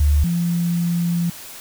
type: tone pair in turn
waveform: sine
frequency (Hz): 73.42 / 171.72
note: D2 / F3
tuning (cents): 0 / -29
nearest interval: octave + minor third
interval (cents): 1471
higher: second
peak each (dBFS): -12 / -17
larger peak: first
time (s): 0-0.24 / 0.24-1.3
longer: second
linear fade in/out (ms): 5
effects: white hiss -37 dBFS RMS until 1.6 s